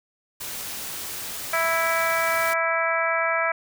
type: noise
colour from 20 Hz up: white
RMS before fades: -33 dBFS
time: 0.4-2.54 s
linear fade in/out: 10 ms
type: harmonic tone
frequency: 329.6 Hz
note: E4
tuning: in tune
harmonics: 2 / 3 / 4 / 5 / 6 / 7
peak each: -26 / -30 / -26 / -28 / -30 / -28 dBFS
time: 1.53-3.52 s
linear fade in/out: 5 ms
effects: none